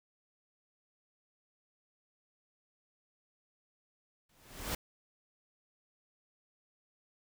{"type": "noise with exponential growth", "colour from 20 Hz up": "pink", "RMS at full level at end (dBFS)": -33, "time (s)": [4.29, 4.75], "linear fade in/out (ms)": 5, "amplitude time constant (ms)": 100, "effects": []}